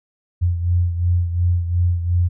sine beating tone pair, 87.2 / 90 Hz, F2 / F#2, -2 / -47 cents, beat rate 2.8 Hz, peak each -16 / -23 dBFS, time 0.41-2.29 s, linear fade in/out 20 ms, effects none

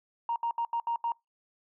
sine tone bursts at uneven times, 934 Hz, A#5, 3 cents sharp, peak -26 dBFS, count 6, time 0.29-0.36 / 0.43-0.51 / 0.58-0.65 / 0.73-0.8 / 0.87-0.96 / 1.04-1.12 s, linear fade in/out 2 ms, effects noise-tail reverb RT60 0.2 s tail -26 dB re dry + tanh soft clip ceiling -22 dBFS

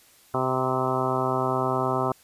harmonic tone with a mistuned harmonic, 129.5 Hz, C3, 17 cents flat, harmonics 1 / 2 / 3 / 4 / 5 / 6 / 7 / 8 / 9 / 10, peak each -31 / -32 / -29 / -34 / -30 / -31 / -33 / -31 / -34 / -32 dBFS, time 0.34-2.12 s, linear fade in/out 2 ms, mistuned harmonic 7, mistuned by +25 cents, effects white hiss -56 dBFS RMS until 2.23 s + resampled to 32000 Hz

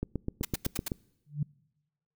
click train, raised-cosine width 3 ms, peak -18 dBFS, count 8, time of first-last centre 0.03-0.918 s, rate 7.88 Hz
white noise bursts, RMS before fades -33 dBFS, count 5, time 0.43-0.882 s, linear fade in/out 5 ms, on 20 ms, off 88 ms
sine tone with exponential growth, 146.83 Hz, D3, in tune, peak -23 dBFS, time 1.26-1.43 s, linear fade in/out 5 ms, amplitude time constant 36 ms
effects noise-tail reverb RT60 1.0 s tail -25 dB re dry

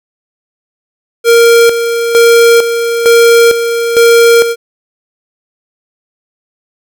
square tone with tremolo, 466.2 Hz, A#4, in tune, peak -3 dBFS, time 1.24-4.56 s, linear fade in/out 50 ms, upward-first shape square, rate 1.1 Hz, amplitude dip 60%, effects none

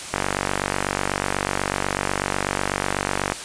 click train, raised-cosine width 0.5 ms, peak -5 dBFS, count 154, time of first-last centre 0.14-3.321 s, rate 48.1 Hz, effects white hiss -33 dBFS RMS until 3.44 s + resampled to 22050 Hz

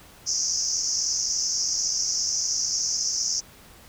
white band-pass noise, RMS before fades -26 dBFS, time 0.26-3.41 s, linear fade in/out 20 ms, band 5100 to 6500 Hz, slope 96 dB/octave, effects pink hiss -50 dBFS RMS until 3.88 s

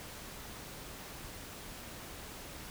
silence, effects pink hiss -47 dBFS RMS until 2.7 s

